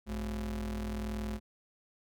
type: ring-modulated tone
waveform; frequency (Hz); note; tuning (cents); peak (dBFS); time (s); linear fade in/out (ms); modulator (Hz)
square; 77.78; D#2; 0; -32; 0.06-1.4; 50; 135
effects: none